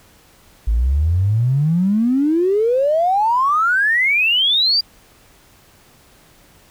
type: exponential sweep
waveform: triangle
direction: up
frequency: 52.2 to 4828 Hz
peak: -9 dBFS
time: 0.67-4.81 s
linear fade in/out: 10 ms
effects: tanh soft clip ceiling -11 dBFS + pink hiss -50 dBFS RMS until 6.7 s